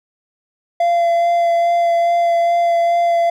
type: tone with vibrato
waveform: triangle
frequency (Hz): 685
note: F5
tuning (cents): -34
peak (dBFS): -10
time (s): 0.8-3.3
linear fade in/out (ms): 5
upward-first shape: sine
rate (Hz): 2.4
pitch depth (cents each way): 12
effects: none